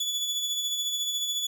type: tone with tremolo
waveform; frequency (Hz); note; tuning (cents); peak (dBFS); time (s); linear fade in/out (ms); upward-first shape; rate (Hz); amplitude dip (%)
30% pulse; 3434; A7; -43; -23; 0-1.47; 5; sine; 14; 40
effects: none